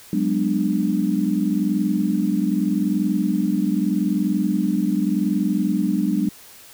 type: chord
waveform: sine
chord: G# half-diminished seventh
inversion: third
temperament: just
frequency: 186.89 / 207.7 / 249.2 / 299 Hz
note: F#3 / G#3 / B3 / D4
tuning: +18 / 0 / +16 / +31 cents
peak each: -23 / -22 / -26 / -23 dBFS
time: 0.13-6.29 s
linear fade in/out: 2 ms
effects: white hiss -45 dBFS RMS until 6.73 s